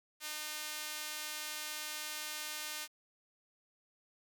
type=tone with high-pass filter; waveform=sawtooth; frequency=304.3 Hz; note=D#4; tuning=38 cents flat; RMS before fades=-42 dBFS; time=0.2-2.88 s; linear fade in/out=50 ms; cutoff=2100 Hz; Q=0.5; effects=10-bit